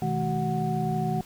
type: tone cluster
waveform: sine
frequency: 127.5 / 159.3 / 214.3 / 376.8 / 737 Hz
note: C3 / D#3 / A3 / F#4 / F#5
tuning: -44 / +41 / -45 / +32 / -7 cents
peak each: -33 / -28 / -31 / -34 / -30 dBFS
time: 0.02-1.21 s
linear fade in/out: 2 ms
effects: pink hiss -49 dBFS RMS until 1.25 s